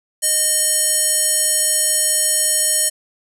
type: tone with band-pass filter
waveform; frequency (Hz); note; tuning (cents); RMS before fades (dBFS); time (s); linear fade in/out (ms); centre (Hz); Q
square; 613; D#5; -26; -17; 0.22-2.9; 20; 9300; 4
effects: none